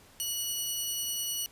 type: tone pair together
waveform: 10% pulse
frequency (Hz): 2932 / 4393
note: F#7 / C#8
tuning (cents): -16 / -16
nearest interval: perfect fifth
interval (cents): 700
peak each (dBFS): -23 / -33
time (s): 0.2-1.46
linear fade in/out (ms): 0
effects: pink hiss -57 dBFS RMS until 1.51 s + resampled to 32000 Hz